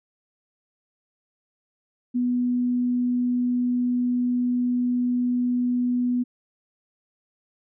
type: tone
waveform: sine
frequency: 246.2 Hz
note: B3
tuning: 5 cents flat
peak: -20 dBFS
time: 2.14-6.24 s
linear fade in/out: 20 ms
effects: none